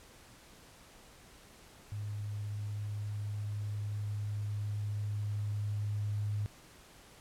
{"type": "tone with level ramp", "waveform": "sine", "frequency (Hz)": 103.83, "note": "G#2", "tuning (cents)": 0, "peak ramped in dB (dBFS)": [-36, -31], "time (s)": [1.92, 6.46], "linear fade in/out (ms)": 0, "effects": ["pink hiss -57 dBFS RMS until 7.2 s", "low-pass 12000 Hz 12 dB/octave"]}